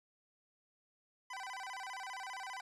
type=tone with vibrato; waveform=25% pulse; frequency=880 Hz; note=A5; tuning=in tune; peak=-39 dBFS; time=1.3-2.61 s; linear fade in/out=5 ms; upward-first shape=square; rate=15 Hz; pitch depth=230 cents each way; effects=low-pass 8000 Hz 12 dB/octave + 13-bit